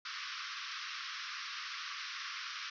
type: band-pass noise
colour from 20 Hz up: pink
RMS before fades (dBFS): -43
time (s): 0.05-2.7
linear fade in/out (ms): 5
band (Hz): 1100 to 5800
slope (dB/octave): 96
effects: none